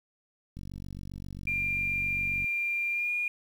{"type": "click train", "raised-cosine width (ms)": 5, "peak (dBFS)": -29, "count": 90, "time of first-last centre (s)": [0.57, 2.444], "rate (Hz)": 47.5}
{"type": "tone with pitch glide", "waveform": "sine", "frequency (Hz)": [2388, 2430], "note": ["D7", "D#7"], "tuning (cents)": [28, -42], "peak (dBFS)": -27, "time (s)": [1.47, 3.28], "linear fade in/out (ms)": 2, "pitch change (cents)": 30, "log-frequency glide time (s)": [2.92, 3.1]}
{"effects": ["9-bit"]}